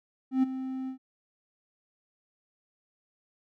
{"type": "tone with ADSR envelope", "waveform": "triangle", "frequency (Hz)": 261.6, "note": "C4", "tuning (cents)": 0, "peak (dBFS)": -17, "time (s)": [0.31, 0.98], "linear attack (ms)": 120, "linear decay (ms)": 16, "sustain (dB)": -13, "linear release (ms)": 98, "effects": []}